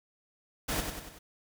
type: noise with echo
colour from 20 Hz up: pink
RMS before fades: -32 dBFS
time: 0.68-0.81 s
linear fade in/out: 10 ms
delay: 95 ms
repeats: 4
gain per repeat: -5 dB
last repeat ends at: 1.19 s
effects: none